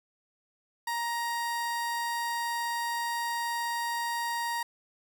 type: tone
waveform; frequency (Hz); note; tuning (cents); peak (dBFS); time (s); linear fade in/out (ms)
30% pulse; 939; A#5; +12; -27; 0.87-4.63; 5
effects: 9-bit